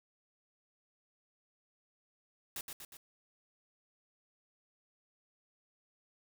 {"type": "noise with echo", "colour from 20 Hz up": "white", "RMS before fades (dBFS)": -41, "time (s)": [2.56, 2.61], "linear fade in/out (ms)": 2, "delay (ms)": 120, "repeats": 3, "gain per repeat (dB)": -4, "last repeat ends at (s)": 2.97, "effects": []}